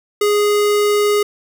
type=tone; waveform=square; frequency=414.4 Hz; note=G#4; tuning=4 cents flat; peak=-13 dBFS; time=0.21-1.23 s; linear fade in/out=5 ms; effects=none